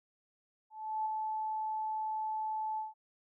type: tone with ADSR envelope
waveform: sine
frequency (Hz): 869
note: A5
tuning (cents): -22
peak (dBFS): -30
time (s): 0.7-2.94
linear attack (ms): 360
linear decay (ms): 4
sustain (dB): -3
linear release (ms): 160
effects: none